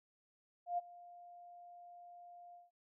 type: tone with ADSR envelope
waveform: sine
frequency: 702 Hz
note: F5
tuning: 9 cents sharp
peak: -32 dBFS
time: 0.66-2.71 s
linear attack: 120 ms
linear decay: 22 ms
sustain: -21 dB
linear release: 170 ms
effects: none